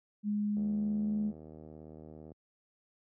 sine tone with pitch glide, 207.7 to 210.5 Hz, G#3 to G#3, 0 to +24 cents, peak -29 dBFS, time 0.23-1.33 s, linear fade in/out 50 ms, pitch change +24 cents, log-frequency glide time 0.53-1.07 s
click train, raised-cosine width 2 ms, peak -36 dBFS, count 137, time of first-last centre 0.57-2.318 s, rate 77.8 Hz
effects high-pass 80 Hz 12 dB/octave

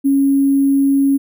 sine tone with sample-and-hold, 276 Hz, C#4, 7 cents flat, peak -10 dBFS, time 0.04-1.18 s, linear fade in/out 20 ms, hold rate 11025 Hz, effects none

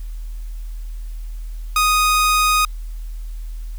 sawtooth tone, 1244.5 Hz, D#6, in tune, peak -10 dBFS, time 1.76-2.65 s, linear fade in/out 2 ms, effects added 40 Hz sine -26 dBFS peak until 3.78 s + white hiss -52 dBFS RMS until 3.78 s

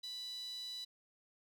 sawtooth tone with high-pass filter, 990 Hz, B5, 4 cents sharp, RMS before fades -45 dBFS, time 0.03-0.85 s, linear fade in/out 10 ms, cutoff 4000 Hz, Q 9.9, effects none

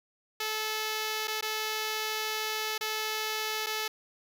5% pulse tone with dropouts, 433.8 Hz, A4, 25 cents flat, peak -19 dBFS, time 0.4-3.88 s, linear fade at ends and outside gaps 5 ms, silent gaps 1.274-1.279 / 1.411-1.424 / 2.78-2.809 / 3.663-3.667 s, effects none

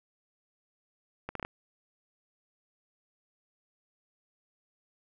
accelerating click train, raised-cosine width 0.5 ms, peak -21 dBFS, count 5, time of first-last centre 1.29-1.45 s, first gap 63 ms, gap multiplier 0.7, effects none

